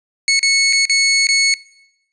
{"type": "tone with dropouts", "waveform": "20% pulse", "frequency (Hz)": 2200, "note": "C#7", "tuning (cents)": -14, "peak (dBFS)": -6, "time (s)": [0.28, 1.54], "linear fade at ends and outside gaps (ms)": 1, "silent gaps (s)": [[0.393, 0.429], [0.727, 0.731], [0.854, 0.896], [1.27, 1.288]], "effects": ["noise-tail reverb RT60 0.9 s tail -22 dB re dry", "resampled to 22050 Hz"]}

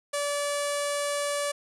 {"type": "tone with low-pass filter", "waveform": "sawtooth", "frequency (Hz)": 577, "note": "D5", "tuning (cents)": -31, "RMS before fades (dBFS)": -29, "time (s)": [0.13, 1.52], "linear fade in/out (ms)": 10, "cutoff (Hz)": 9200, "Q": 2.7, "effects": []}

